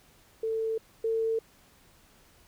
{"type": "tone pair in turn", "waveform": "sine", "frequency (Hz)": [445.7, 449.3], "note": ["A4", "A4"], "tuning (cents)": [22, 36], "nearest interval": "unison", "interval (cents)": 14, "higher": "second", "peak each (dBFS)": [-27, -25], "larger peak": "second", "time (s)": [[0.43, 0.78], [1.04, 1.39]], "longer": "neither", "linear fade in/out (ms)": 5, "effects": ["pink hiss -60 dBFS RMS until 2.47 s"]}